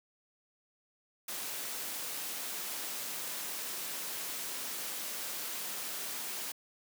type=noise; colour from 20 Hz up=white; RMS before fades=-39 dBFS; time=1.28-6.52 s; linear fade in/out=5 ms; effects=high-pass 200 Hz 12 dB/octave